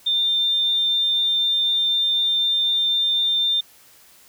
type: tone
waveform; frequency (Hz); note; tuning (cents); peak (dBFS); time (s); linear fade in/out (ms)
sine; 3598; A7; +38; -17; 0.06-3.61; 10
effects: white hiss -51 dBFS RMS until 4.28 s